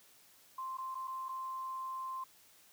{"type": "tone with dropouts", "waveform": "sine", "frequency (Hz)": 1050, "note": "C6", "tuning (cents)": 6, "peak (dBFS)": -38, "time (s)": [0.58, 2.24], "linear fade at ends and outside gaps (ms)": 5, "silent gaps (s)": [[0.772, 0.783], [0.946, 0.952], [1.074, 1.078], [1.285, 1.29]], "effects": ["white hiss -63 dBFS RMS until 2.72 s", "high-pass 60 Hz 12 dB/octave"]}